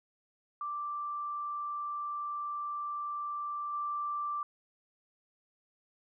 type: tone with level steps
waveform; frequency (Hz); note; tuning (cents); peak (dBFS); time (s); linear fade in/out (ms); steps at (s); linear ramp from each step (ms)
sine; 1174.7; D6; 0; -34 / -32; 0.61-4.43; 2; 3.73; 5
effects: none